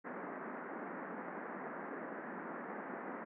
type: band-pass noise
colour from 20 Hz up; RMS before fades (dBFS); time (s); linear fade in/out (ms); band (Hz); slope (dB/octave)
pink; -45; 0.04-3.25; 20; 190 to 1900; 48
effects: none